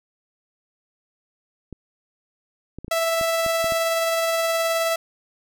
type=clicks; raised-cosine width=3 ms; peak=-22 dBFS; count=8; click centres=1.727 / 2.786 / 2.846 / 2.881 / 3.212 / 3.463 / 3.643 / 3.722 s
type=tone with tremolo; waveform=sawtooth; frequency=660 Hz; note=E5; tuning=2 cents sharp; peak=-15 dBFS; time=2.91-4.96 s; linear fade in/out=5 ms; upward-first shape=triangle; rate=19 Hz; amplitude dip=25%
effects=none